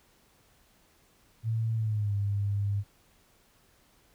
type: tone with pitch glide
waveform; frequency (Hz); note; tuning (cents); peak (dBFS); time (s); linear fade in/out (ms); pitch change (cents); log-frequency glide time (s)
sine; 112.7 to 100.99; A2 to G#2; +42 to -48; -26; 1.43-2.84; 50; -190; 1.75-2.14
effects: pink hiss -64 dBFS RMS until 4.14 s